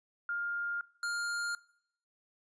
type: tone pair in turn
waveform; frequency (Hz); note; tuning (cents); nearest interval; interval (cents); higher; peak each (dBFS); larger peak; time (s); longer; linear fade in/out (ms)
sine / square; 1407 / 1407; F6 / F6; +12 / +12; unison; 0; neither; -32 / -33; first; 0.29-0.81 / 1.03-1.55; neither; 2
effects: noise-tail reverb RT60 0.7 s tail -22 dB re dry + resampled to 22050 Hz